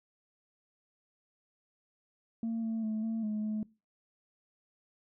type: tone with pitch steps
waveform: sine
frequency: 227.6 / 224.3 / 217.3 / 224.6 / 212.9 / 214.7 Hz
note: A#3 / A3 / A3 / A3 / G#3 / A3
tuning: -41 / +34 / -21 / +36 / +43 / -42 cents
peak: -29 dBFS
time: 2.43-3.63 s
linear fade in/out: 2 ms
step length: 200 ms
effects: noise-tail reverb RT60 0.3 s tail -24 dB re dry + tanh soft clip ceiling -29 dBFS